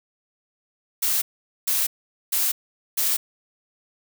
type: noise bursts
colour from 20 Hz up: blue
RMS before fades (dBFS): -22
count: 4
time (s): 1.02-3.17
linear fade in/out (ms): 10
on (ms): 200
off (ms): 450
effects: none